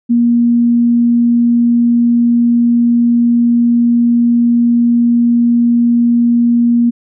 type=tone; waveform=sine; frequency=237.1 Hz; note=A#3; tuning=30 cents sharp; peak=-7 dBFS; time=0.09-6.91 s; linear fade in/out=20 ms; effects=none

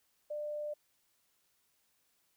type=tone; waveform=sine; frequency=596 Hz; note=D5; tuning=25 cents sharp; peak=-36 dBFS; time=0.3-0.74 s; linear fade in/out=10 ms; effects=white hiss -75 dBFS RMS until 2.36 s

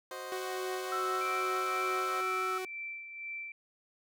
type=chord; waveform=20% pulse; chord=C diminished; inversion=second; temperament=equal; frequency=370 / 523.3 / 622.3 Hz; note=Gb4 / C5 / Eb5; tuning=0 / 0 / 0 cents; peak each=-41 / -37 / -42 dBFS; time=0.11-2.21 s; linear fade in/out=2 ms
type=tone; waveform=sawtooth; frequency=372.4 Hz; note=F#4; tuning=11 cents sharp; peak=-32 dBFS; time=0.32-2.65 s; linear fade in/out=2 ms
type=tone with vibrato; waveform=sine; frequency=1318.5 Hz; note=E6; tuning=in tune; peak=-32 dBFS; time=0.92-2.58 s; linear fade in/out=2 ms; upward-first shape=square; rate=4.7 Hz; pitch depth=8 cents each way
type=tone with tremolo; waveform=sine; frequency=2338 Hz; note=D7; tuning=8 cents flat; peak=-37 dBFS; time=1.21-3.52 s; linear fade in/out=2 ms; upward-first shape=sine; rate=2 Hz; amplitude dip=55%
effects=none

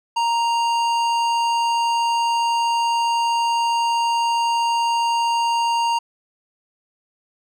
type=tone with hard clipping; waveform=triangle; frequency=932.3 Hz; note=A#5; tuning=in tune; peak=-19 dBFS; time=0.16-5.99 s; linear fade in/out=10 ms; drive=17 dB; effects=none

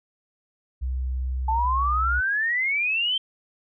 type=tone; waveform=sine; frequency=64.1 Hz; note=C2; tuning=35 cents flat; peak=-24 dBFS; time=0.81-2.21 s; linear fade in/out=20 ms
type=exponential sweep; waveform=sine; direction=up; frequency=866 to 3155 Hz; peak=-21 dBFS; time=1.48-3.18 s; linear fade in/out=5 ms
effects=none

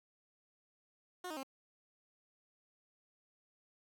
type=tone with pitch steps; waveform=15% pulse; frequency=361.8 / 311.3 / 267.9 Hz; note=F#4 / D#4 / C4; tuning=-39 / +1 / +41 cents; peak=-35 dBFS; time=1.24-1.432 s; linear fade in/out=5 ms; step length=64 ms; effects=none

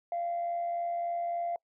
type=tone with amplitude modulation; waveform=sine; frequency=690 Hz; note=F5; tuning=21 cents flat; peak=-27 dBFS; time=0.12-1.56 s; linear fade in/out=2 ms; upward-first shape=sine; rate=83.5 Hz; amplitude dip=40%; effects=noise-tail reverb RT60 0.1 s tail -26 dB re dry + tanh soft clip ceiling -26 dBFS

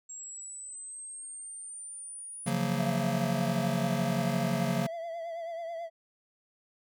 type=exponential sweep; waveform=sine; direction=up; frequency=7550 to 9800 Hz; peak=-40 dBFS; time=0.09-2.5 s; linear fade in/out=10 ms
type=chord; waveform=square; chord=Gb major seventh; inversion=second; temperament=just; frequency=138.75 / 173.43 / 185 / 231.2 Hz; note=Db3 / F3 / Gb3 / Bb3; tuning=+2 / -12 / 0 / -14 cents; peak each=-34 dBFS; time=2.46-4.87 s; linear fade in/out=10 ms
type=tone with vibrato; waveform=triangle; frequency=670 Hz; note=E5; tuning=28 cents sharp; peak=-33 dBFS; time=2.75-5.9 s; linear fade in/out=50 ms; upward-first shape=triangle; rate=9.2 Hz; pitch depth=56 cents each way
effects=none

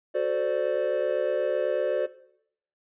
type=chord; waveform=triangle; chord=D dominant seventh; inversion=first; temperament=equal with one note detuned; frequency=370 / 440 / 519.3 / 587.3 Hz; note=F#4 / A4 / C5 / D5; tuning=0 / 0 / -13 / 0 cents; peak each=-28 / -30 / -26 / -25 dBFS; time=0.14-2.07 s; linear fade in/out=20 ms; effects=noise-tail reverb RT60 0.7 s tail -17 dB re dry + resampled to 8000 Hz

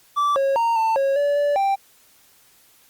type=tone with pitch steps; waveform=triangle; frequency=1162 / 546 / 925 / 894 / 547 / 575 / 579 / 786 Hz; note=D6 / C#5 / A#5 / A5 / C#5 / D5 / D5 / G5; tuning=-19 / -26 / -14 / +27 / -23 / -37 / -25 / +4 cents; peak=-15 dBFS; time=0.16-1.76 s; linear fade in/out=20 ms; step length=200 ms; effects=white hiss -55 dBFS RMS until 2.89 s + Opus 48 kbps

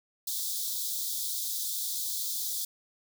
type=high-pass noise; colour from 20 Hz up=white; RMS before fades=-33 dBFS; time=0.27-2.65 s; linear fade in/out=5 ms; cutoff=3400 Hz; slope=96 dB/octave; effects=none

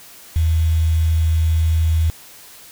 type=tone with quantisation; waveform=sine; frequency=80.8 Hz; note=E2; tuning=34 cents flat; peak=-13 dBFS; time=0.36-2.1 s; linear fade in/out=0 ms; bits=6; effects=white hiss -42 dBFS RMS until 2.71 s

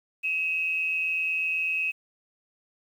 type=tone pair together; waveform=sine; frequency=2551 / 2719 Hz; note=D#7 / F7; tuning=+43 / -47 cents; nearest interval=minor second; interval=110 cents; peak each=-25 / -33 dBFS; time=0.23-1.92 s; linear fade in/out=20 ms; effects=9-bit

